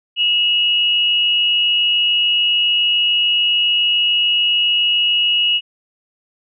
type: tone pair together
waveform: sine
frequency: 2653 / 2900 Hz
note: E7 / F#7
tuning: +10 / -35 cents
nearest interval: major second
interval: 155 cents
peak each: -22 / -13 dBFS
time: 0.16-5.61 s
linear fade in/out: 50 ms
effects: none